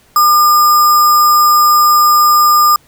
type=tone with sample-and-hold; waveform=sine; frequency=1206 Hz; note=D6; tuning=46 cents sharp; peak=-5 dBFS; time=0.16-2.76 s; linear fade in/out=2 ms; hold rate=6300 Hz; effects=pink hiss -49 dBFS RMS until 2.87 s